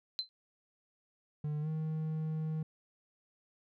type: tone with exponential decay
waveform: sine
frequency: 4080 Hz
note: C8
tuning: 44 cents flat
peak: -28 dBFS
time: 0.19-0.29 s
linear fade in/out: 0 ms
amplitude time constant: 21 ms
type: tone with pitch glide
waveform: triangle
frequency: 150 to 157.18 Hz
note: D3 to D#3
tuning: +37 to +18 cents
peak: -31 dBFS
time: 1.44-2.63 s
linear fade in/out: 5 ms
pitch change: +81 cents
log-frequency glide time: 1.61-1.68 s
effects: none